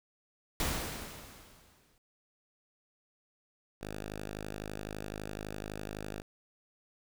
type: noise with exponential decay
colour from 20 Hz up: pink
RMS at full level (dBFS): -31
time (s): 0.6-1.98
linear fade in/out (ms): 1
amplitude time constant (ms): 300
type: tone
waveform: 5% pulse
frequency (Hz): 51.9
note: G#1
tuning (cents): 0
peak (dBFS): -28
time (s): 3.81-6.22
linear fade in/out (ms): 5
effects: none